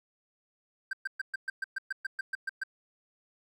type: tone bursts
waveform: triangle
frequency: 1568 Hz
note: G6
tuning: in tune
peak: -28 dBFS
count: 13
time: 0.91-2.636 s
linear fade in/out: 5 ms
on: 22 ms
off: 120 ms
effects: none